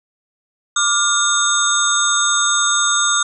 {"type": "tone cluster", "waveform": "sine", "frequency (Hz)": [1176, 1410, 3655, 6440, 7800], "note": ["D6", "F6", "A#7", "G8", "B8"], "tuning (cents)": [2, 16, -35, 46, -23], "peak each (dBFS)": -20, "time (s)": [0.76, 3.23], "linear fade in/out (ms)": 5, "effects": []}